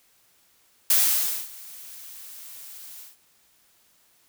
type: noise with ADSR envelope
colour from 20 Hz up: blue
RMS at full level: -18 dBFS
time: 0.9-3.17 s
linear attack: 4 ms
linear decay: 570 ms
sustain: -24 dB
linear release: 170 ms
effects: white hiss -62 dBFS RMS until 4.28 s